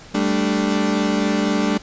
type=chord; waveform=35% pulse; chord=G suspended second; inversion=none; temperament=equal; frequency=196 / 220 / 293.7 Hz; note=G3 / A3 / D4; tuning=0 / 0 / 0 cents; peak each=-20 dBFS; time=0.14-1.78 s; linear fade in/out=10 ms; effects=pink hiss -42 dBFS RMS until 1.82 s + resampled to 16000 Hz